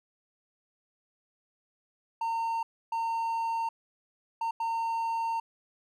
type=tone bursts at uneven times; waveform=triangle; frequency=913 Hz; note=A#5; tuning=36 cents flat; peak=-26 dBFS; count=4; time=2.21-2.63 / 2.92-3.69 / 4.41-4.51 / 4.6-5.4 s; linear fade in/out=5 ms; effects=none